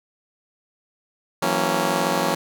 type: chord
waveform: 10% pulse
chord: F# dominant seventh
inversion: third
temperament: just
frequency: 166.5 / 185 / 231.2 / 277.5 Hz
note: E3 / F#3 / A#3 / C#4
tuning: +18 / 0 / -14 / +2 cents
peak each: -18 dBFS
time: 1.42-2.35 s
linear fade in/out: 5 ms
effects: none